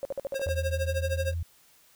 sine tone bursts, 551 Hz, C#5, 11 cents flat, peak -28 dBFS, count 7, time 0.03-0.489 s, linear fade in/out 0 ms, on 21 ms, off 52 ms
square tone with tremolo, 537 Hz, C5, 45 cents sharp, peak -26 dBFS, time 0.34-1.34 s, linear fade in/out 20 ms, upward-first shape triangle, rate 13 Hz, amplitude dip 100%
sine tone with pitch glide, 82.3 to 83.79 Hz, E2 to E2, -2 to +29 cents, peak -28 dBFS, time 0.46-1.43 s, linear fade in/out 5 ms, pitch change +31 cents, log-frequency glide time 0.7-1.2 s
effects white hiss -60 dBFS RMS until 1.95 s

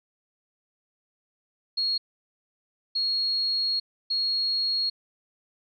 sine tone bursts at uneven times, 4300 Hz, C8, 47 cents sharp, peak -23 dBFS, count 3, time 1.77-1.98 / 2.95-3.8 / 4.1-4.9 s, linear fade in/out 10 ms, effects none

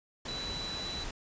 sine tone in noise, 3958 Hz, B7, 3 cents sharp, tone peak -37 dBFS, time 0.28-1.04 s, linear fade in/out 5 ms, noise pink, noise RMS -40 dBFS, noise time 0.25-1.11 s, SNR 0 dB, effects resampled to 16000 Hz

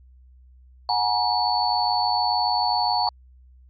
sine tone cluster, 731 / 838 / 950 / 4451 Hz, F#5 / G#5 / A#5 / C#8, -21 / +15 / +33 / +6 cents, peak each -25 dBFS, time 0.89-3.09 s, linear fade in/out 2 ms, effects added 63 Hz sine -48 dBFS peak until 3.69 s + AAC 48 kbps

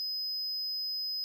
triangle tone, 5040 Hz, D#8, 21 cents sharp, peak -31 dBFS, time 0-1.24 s, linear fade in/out 0 ms, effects none

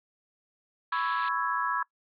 sine chord, C# minor seventh, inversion third, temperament equal with one note detuned, 993.5 / 1108.7 / 1318.5 / 1661.2 Hz, B5 / C#6 / E6 / G#6, +10 / 0 / 0 / 0 cents, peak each -32 dBFS, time 0.92-1.83 s, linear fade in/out 5 ms
white band-pass noise, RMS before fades -44 dBFS, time 0.92-1.29 s, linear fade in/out 5 ms, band 1700 to 4200 Hz, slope 96 dB/octave
effects noise-tail reverb RT60 0.1 s tail -23 dB re dry

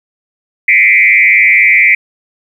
sine tone with frequency modulation, 2198 Hz, C#7, 15 cents flat, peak -4 dBFS, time 0.68-1.95 s, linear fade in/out 5 ms, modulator 99.7 Hz, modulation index 2.2, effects 7-bit

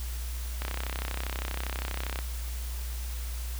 click train, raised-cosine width 0.3 ms, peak -17 dBFS, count 52, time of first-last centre 0.62-2.189 s, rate 32.5 Hz, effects added 60 Hz sine -32 dBFS peak until 3.59 s + white hiss -44 dBFS RMS until 3.59 s

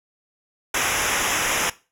pink noise with comb filter, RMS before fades -22 dBFS, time 0.74-1.7 s, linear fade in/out 5 ms, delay 0.23 ms, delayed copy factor -0.85, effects noise-tail reverb RT60 0.3 s tail -18 dB re dry + low-pass 12000 Hz 12 dB/octave

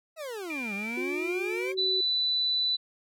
40% pulse exponential two-way sweep, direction down then up, 667 to 194.3 to 553 Hz, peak -34 dBFS, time 0.16-1.75 s, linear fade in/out 50 ms, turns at 0.74 s
sine tone with vibrato, 2358 Hz, D7, 6 cents sharp, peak -33 dBFS, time 0.5-1.72 s, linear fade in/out 2 ms, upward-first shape square, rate 1.5 Hz, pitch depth 18 cents each way
sine tone with pitch glide, 360 to 377.7 Hz, F#4 to F#4, -47 to +36 cents, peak -31 dBFS, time 0.97-2.01 s, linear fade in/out 5 ms, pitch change +83 cents, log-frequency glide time 1.55-1.68 s
sine tone, 3981 Hz, B7, 13 cents sharp, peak -24 dBFS, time 1.77-2.77 s, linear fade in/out 20 ms
effects none

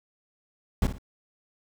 brown noise with echo, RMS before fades -22 dBFS, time 0.82-0.87 s, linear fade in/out 2 ms, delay 57 ms, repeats 2, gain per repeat -10 dB, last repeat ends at 0.984 s, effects none

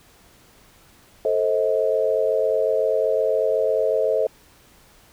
sine chord, A diminished, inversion none, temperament just, 440 / 528 / 633.6 Hz, A4 / C5 / Eb5, 0 / +16 / +31 cents, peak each -22 dBFS, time 1.25-4.27 s, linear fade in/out 2 ms, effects pink hiss -53 dBFS RMS until 5.12 s

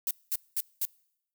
violet noise bursts, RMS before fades -29 dBFS, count 4, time 0.07-0.852 s, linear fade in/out 0 ms, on 38 ms, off 210 ms, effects noise-tail reverb RT60 0.8 s tail -26 dB re dry

